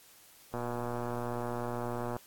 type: click train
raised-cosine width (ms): 1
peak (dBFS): -22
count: 196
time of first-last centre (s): 0.54-2.165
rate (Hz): 120
effects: white hiss -58 dBFS RMS until 2.26 s + AAC 64 kbps